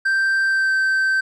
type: tone with pitch glide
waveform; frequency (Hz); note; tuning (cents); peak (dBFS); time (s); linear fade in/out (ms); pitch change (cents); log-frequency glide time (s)
triangle; 1568 to 1551.8; G6 to G6; 0 to -18; -14; 0.05-1.21; 10; -18; 0.46-0.73
effects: resampled to 24000 Hz